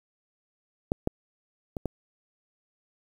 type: clicks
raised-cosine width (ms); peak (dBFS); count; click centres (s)
2; -11 / -11 / -19 / -15; 4; 0.919 / 1.074 / 1.768 / 1.857
effects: 8-bit